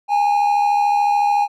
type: tone pair together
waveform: triangle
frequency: 821 / 894.7 Hz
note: G#5 / A5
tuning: -20 / +29 cents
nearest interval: minor second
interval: 149 cents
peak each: -12 / -22 dBFS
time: 0.08-1.48 s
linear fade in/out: 50 ms
effects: none